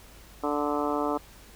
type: harmonic tone with a mistuned harmonic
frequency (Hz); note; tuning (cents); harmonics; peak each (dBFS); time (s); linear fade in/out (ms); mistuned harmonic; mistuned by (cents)
146.83; D3; 0; 2 / 3 / 4 / 5 / 6 / 7 / 8 / 9; -30 / -32 / -33 / -34 / -35 / -35 / -36 / -37; 0.43-1.18; 10; 9; -30
effects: added 50 Hz sine -52 dBFS peak until 1.55 s + pink hiss -52 dBFS RMS until 1.55 s